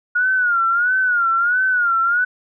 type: tone with vibrato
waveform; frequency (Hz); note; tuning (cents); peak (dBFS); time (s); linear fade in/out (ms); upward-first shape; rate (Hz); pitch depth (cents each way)
sine; 1435; F6; +47; -14; 0.15-2.25; 10; sine; 1.5; 110
effects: none